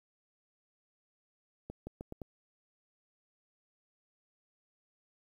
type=accelerating click train; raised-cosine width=2 ms; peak=-28 dBFS; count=5; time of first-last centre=1.7-2.217 s; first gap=170 ms; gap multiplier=0.82; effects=10-bit